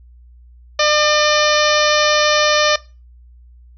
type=harmonic tone with a mistuned harmonic; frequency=601 Hz; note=D5; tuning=40 cents sharp; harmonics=1 / 2 / 3 / 4 / 5 / 6 / 7 / 8 / 9 / 10; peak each=-16 / -19 / -21 / -22 / -23 / -24 / -24 / -25 / -26 / -26 dBFS; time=0.79-2.76 s; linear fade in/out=5 ms; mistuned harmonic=10; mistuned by=-51 cents; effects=noise-tail reverb RT60 0.3 s tail -20 dB re dry + added 60 Hz sine -41 dBFS peak until 3.77 s